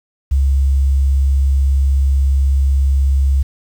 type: tone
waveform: sine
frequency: 68.2 Hz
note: C#2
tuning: 28 cents flat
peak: -10 dBFS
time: 0.31-3.43 s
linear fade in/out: 10 ms
effects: 7-bit